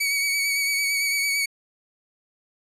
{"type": "tone with vibrato", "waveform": "sawtooth", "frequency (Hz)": 2255, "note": "C#7", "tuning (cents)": 29, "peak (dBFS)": -18, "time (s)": [0, 1.46], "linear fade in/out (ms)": 10, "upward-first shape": "sine", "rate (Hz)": 8.9, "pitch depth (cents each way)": 28, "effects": ["resampled to 32000 Hz"]}